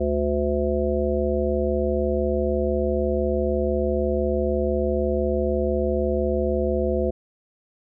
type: harmonic tone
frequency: 73 Hz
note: D2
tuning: 10 cents flat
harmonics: 1 / 3 / 5 / 7 / 9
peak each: -26 / -28 / -25 / -25 / -29 dBFS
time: 0-7.11 s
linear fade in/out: 10 ms
effects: none